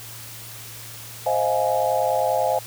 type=chord; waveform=sine; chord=F minor seventh; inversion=second; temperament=just; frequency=523.8 / 628.6 / 698.5 / 838.1 Hz; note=C5 / Eb5 / F5 / Ab5; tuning=+2 / +18 / 0 / +16 cents; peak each=-24 dBFS; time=1.26-2.59 s; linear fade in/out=5 ms; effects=added 114 Hz sine -43 dBFS peak until 2.66 s + white hiss -39 dBFS RMS until 2.66 s